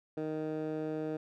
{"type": "tone with band-pass filter", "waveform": "15% pulse", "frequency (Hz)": 155.56, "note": "D#3", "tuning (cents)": 0, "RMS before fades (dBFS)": -36, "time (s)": [0.17, 1.17], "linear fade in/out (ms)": 5, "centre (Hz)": 400, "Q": 1.2, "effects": []}